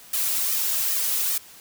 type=noise with flanger; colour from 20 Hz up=blue; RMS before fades=-24 dBFS; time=0.13-1.38 s; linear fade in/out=5 ms; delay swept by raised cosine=1.6 to 3.2 ms; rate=2.5 Hz; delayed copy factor=+1; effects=white hiss -47 dBFS RMS until 1.6 s

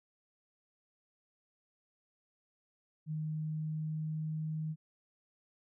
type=tone with pitch glide; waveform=sine; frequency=155.1 to 156.45 Hz; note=D#3 to D#3; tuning=-5 to +10 cents; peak=-34 dBFS; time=3.06-4.76 s; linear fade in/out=50 ms; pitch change=+15 cents; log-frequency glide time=3.22-4.6 s; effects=none

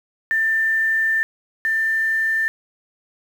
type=tone pair in turn; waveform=sine; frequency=1786 / 1786 Hz; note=A6 / A6; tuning=+25 / +25 cents; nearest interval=unison; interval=0 cents; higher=neither; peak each=-16 / -17 dBFS; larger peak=first; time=0.31-1.23 / 1.65-2.48 s; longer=first; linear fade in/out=0 ms; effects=7-bit

